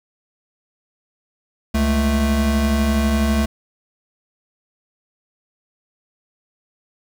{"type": "tone pair together", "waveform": "square", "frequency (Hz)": [69.3, 220], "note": ["C#2", "A3"], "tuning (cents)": [0, 0], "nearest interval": "octave + minor sixth", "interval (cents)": 2000, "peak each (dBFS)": -19, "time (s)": [1.74, 3.46], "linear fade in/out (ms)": 10, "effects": ["9-bit"]}